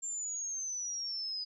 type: exponential sweep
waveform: sine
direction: down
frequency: 7380 to 4945 Hz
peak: -35 dBFS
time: 0.02-1.45 s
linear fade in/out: 20 ms
effects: none